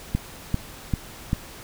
click train, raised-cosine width 5 ms, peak -9 dBFS, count 4, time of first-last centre 0.15-1.331 s, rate 2.54 Hz, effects pink hiss -42 dBFS RMS until 1.63 s

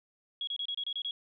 sine tone bursts, 3322 Hz, G#7, in tune, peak -32 dBFS, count 8, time 0.41-1.11 s, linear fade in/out 2 ms, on 63 ms, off 28 ms, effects none

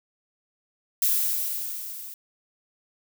violet noise with level ramp, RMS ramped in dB -21 to -40 dBFS, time 1.02-2.14 s, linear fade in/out 2 ms, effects none

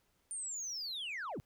sine linear sweep, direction down, 9060 to 70.8 Hz, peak -36 dBFS, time 0.31-1.4 s, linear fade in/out 0 ms, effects tanh soft clip ceiling -37 dBFS + pink hiss -75 dBFS RMS until 1.45 s

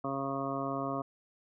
harmonic tone, 137 Hz, C#3, 20 cents flat, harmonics 1 / 2 / 3 / 4 / 5 / 7 / 8 / 9, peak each -42 / -37 / -42 / -41 / -38 / -46 / -39 / -42 dBFS, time 0.04-1.02 s, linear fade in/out 5 ms, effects none

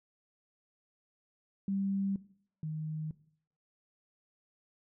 sine tone pair in turn, 196 / 155.57 Hz, G3 / D#3, 0 / 0 cents, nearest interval major third, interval 400 cents, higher first, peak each -30 / -34 dBFS, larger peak first, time 1.68-2.16 / 2.63-3.11 s, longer neither, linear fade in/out 2 ms, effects noise-tail reverb RT60 0.6 s tail -18 dB re dry

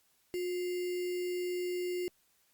sine tone with sample-and-hold, 359.2 Hz, F4, 49 cents sharp, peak -32 dBFS, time 0.34-2.08 s, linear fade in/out 0 ms, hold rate 2450 Hz, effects white hiss -71 dBFS RMS until 2.53 s + Opus 48 kbps

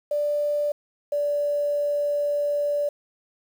sine tone pair in turn, 587.3 / 581.6 Hz, D5 / D5, 0 / -17 cents, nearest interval unison, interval 17 cents, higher first, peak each -21 dBFS, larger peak neither, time 0.11-0.72 / 1.12-2.89 s, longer second, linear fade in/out 5 ms, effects 8-bit

